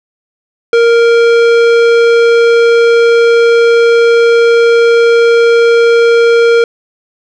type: tone with tanh clipping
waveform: sine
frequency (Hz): 466.2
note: A#4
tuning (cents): 0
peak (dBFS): -6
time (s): 0.73-6.64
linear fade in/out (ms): 2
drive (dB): 16
effects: none